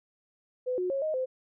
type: tone with pitch steps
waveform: sine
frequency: 504 / 363.6 / 546 / 623 / 516 Hz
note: B4 / F#4 / C#5 / D#5 / C5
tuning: +35 / -30 / -26 / +2 / -24 cents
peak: -27 dBFS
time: 0.66-1.26 s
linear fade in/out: 20 ms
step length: 120 ms
effects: none